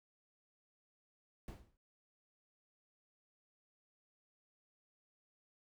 brown noise with exponential decay, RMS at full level -43 dBFS, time 1.48-1.77 s, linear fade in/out 1 ms, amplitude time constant 62 ms, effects none

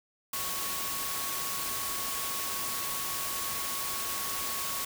sine tone in noise, 1108.7 Hz, C#6, in tune, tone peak -40 dBFS, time 0.33-4.85 s, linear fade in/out 5 ms, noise white, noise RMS -34 dBFS, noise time 0.33-4.85 s, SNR -9 dB, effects none

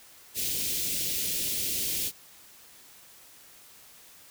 white band-stop noise, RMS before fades -30 dBFS, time 0.34-2.12 s, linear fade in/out 50 ms, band 470 to 2500 Hz, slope 24 dB/octave, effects white hiss -53 dBFS RMS until 4.3 s

